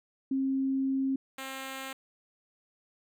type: tone pair in turn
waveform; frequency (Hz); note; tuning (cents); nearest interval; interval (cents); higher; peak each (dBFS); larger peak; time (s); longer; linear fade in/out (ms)
sine / 5% pulse; 268 / 266.6; C4 / C4; +42 / +33; unison; 9; first; -26; neither; 0.31-1.16 / 1.38-1.93; first; 5
effects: none